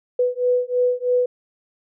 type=beating tone pair; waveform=sine; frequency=493.9 / 497 Hz; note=B4 / B4; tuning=0 / +11 cents; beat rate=3.1 Hz; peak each=-20 dBFS; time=0.19-1.26 s; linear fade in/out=5 ms; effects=none